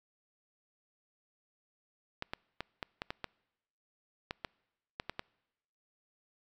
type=clicks; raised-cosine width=0.3 ms; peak=-20 dBFS; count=12; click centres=2.224 / 2.335 / 2.606 / 2.828 / 3.019 / 3.105 / 3.243 / 4.309 / 4.448 / 4.999 / 5.096 / 5.194 s; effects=noise-tail reverb RT60 1.0 s tail -26 dB re dry